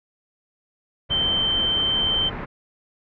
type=low-pass noise; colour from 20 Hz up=pink; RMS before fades=-31 dBFS; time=1.09-2.46 s; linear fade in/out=20 ms; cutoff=2100 Hz; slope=24 dB/octave
type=tone; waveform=sine; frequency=3111 Hz; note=G7; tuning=14 cents flat; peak=-19 dBFS; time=1.1-2.3 s; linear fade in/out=20 ms
effects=none